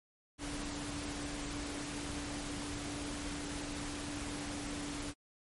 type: tone in noise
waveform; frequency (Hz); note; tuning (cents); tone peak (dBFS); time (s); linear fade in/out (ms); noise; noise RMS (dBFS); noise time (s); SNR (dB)
sine; 290; D4; -22; -42; 0.38-5.14; 50; pink; -42; 0.38-5.14; -3
effects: MP3 48 kbps